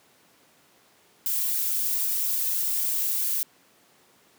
violet noise with flanger, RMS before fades -26 dBFS, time 1.26-3.43 s, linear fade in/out 0 ms, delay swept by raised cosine 1.5 to 3.7 ms, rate 3.6 Hz, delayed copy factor -0.85, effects pink hiss -59 dBFS RMS until 4.38 s + high-pass 200 Hz 12 dB/octave

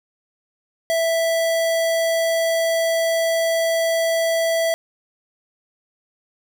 square tone, 659.3 Hz, E5, in tune, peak -18 dBFS, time 0.9-4.74 s, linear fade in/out 0 ms, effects 9-bit

